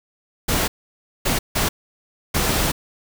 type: noise bursts at uneven times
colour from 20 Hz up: pink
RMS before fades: -20 dBFS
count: 4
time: 0.48-0.68 / 1.25-1.39 / 1.55-1.69 / 2.34-2.72 s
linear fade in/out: 10 ms
effects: none